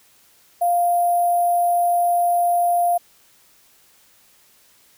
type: tone with sample-and-hold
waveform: sine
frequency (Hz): 698.5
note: F5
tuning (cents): 0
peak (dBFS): -15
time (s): 0.61-2.98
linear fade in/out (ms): 10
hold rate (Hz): 11025
effects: white hiss -55 dBFS RMS until 4.97 s